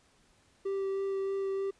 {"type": "tone with vibrato", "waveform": "triangle", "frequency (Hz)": 390, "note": "G4", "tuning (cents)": -9, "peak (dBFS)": -28, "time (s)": [0.65, 1.71], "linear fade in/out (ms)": 10, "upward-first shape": "sine", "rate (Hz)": 3.2, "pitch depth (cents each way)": 9, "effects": ["pink hiss -66 dBFS RMS until 1.79 s", "resampled to 22050 Hz"]}